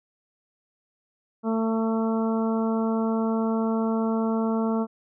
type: harmonic tone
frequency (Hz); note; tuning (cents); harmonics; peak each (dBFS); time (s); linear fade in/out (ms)
223.8; A3; +30; 1 / 2 / 3 / 4 / 5 / 6; -23 / -29 / -33 / -35 / -37 / -39; 1.43-4.87; 50
effects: none